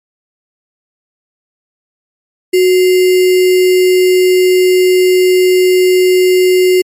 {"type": "tone with sample-and-hold", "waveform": "sine", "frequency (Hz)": 368, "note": "F#4", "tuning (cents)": -9, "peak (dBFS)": -5, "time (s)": [2.53, 6.82], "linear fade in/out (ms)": 10, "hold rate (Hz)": 2450, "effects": ["MP3 64 kbps"]}